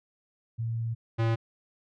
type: tone pair in turn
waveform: sine / square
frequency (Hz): 114.6 / 113.87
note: A#2 / A#2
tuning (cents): -29 / -40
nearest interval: unison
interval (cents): 11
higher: first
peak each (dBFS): -28 / -24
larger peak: second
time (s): 0.58-0.95 / 1.18-1.36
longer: first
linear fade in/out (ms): 20
effects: low-pass 3000 Hz 12 dB/octave